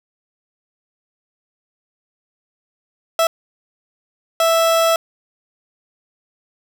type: tone bursts at uneven times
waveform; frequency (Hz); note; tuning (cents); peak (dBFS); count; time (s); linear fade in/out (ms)
30% pulse; 659.3; E5; 0; -10; 2; 3.19-3.27 / 4.4-4.96; 2
effects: none